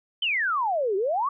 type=exponential two-way sweep; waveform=sine; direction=down then up; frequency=3136 to 370 to 1183 Hz; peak=-22 dBFS; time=0.22-1.29 s; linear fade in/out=5 ms; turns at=0.96 s; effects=none